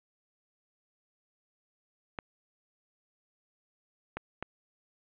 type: clicks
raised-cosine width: 0.5 ms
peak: -20 dBFS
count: 3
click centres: 2.188 / 4.17 / 4.426 s
effects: resampled to 8000 Hz + 8-bit